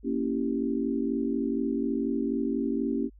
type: chord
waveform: sine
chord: A# diminished seventh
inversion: none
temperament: equal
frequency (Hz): 233.1 / 277.2 / 329.6 / 392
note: A#3 / C#4 / E4 / G4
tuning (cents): 0 / 0 / 0 / 0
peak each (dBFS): -30 / -29 / -34 / -33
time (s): 0.03-3.1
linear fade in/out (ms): 50
effects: added 50 Hz sine -50 dBFS peak until 3.19 s